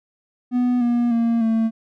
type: tone with pitch steps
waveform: triangle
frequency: 246.9 / 239.2 / 231.7 / 224.5 Hz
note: B3 / A#3 / A#3 / A3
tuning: 0 / +45 / -10 / +35 cents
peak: -14 dBFS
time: 0.51-1.71 s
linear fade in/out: 50 ms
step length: 300 ms
effects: none